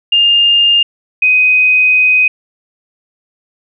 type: tone pair in turn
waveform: sine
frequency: 2814 / 2507 Hz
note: F7 / D#7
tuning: +12 / +12 cents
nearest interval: major second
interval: 200 cents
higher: first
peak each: -6 dBFS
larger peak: neither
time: 0.12-0.83 / 1.22-2.28 s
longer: second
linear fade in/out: 5 ms
effects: none